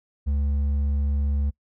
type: tone with hard clipping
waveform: sine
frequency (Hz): 71.2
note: C#2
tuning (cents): +47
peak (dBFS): -22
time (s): 0.26-1.51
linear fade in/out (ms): 20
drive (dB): 4
effects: noise-tail reverb RT60 0.1 s tail -25 dB re dry